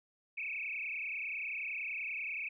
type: tone with frequency modulation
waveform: sine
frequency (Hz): 2423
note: D#7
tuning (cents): -47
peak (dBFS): -36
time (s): 0.37-2.49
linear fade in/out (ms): 10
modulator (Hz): 30.4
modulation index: 7.1
effects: none